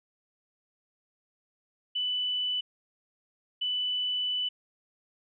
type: tone bursts at uneven times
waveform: sine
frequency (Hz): 2986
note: F#7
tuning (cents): +15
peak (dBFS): -27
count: 2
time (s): 1.95-2.61 / 3.61-4.49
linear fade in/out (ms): 10
effects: none